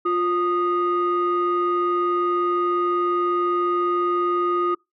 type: tone pair together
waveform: sine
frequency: 351.4 / 1236.8 Hz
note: F4 / D#6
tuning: +11 / -11 cents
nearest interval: octave + minor seventh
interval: 2178 cents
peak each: -20 dBFS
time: 0.05-4.75 s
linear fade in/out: 10 ms
effects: noise-tail reverb RT60 0.2 s tail -26 dB re dry + tanh soft clip ceiling -14 dBFS